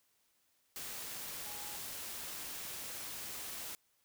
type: tone in noise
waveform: sine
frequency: 830.6 Hz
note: G#5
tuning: in tune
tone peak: -53 dBFS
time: 1.46-1.76 s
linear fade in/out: 0 ms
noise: white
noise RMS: -44 dBFS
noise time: 0.76-3.75 s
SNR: -12 dB
effects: white hiss -75 dBFS RMS until 4.04 s